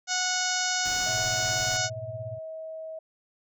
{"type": "harmonic tone", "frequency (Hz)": 734, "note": "F#5", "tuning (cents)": -14, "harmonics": [1, 2, 3, 4, 5, 6, 7, 8, 9, 10], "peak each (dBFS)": [-33, -31, -37, -37, -37, -36, -33, -34, -33, -38], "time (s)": [0.07, 1.9], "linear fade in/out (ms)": 50}
{"type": "noise", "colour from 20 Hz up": "pink", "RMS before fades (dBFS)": -41, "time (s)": [0.85, 1.77], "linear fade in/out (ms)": 2}
{"type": "tone with pitch glide", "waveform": "sine", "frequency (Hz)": [643, 639.3], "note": ["E5", "D#5"], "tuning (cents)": [-43, 47], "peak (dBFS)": -35, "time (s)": [1.06, 2.99], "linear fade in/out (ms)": 5, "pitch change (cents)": -10, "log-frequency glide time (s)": [1.27, 2.01]}
{"type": "tone with tremolo", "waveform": "sine", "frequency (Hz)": 114.1, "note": "A#2", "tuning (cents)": -37, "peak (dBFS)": -32, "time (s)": [1.08, 2.39], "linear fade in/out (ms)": 20, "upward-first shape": "sine", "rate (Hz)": 17, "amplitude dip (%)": 95}
{"effects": []}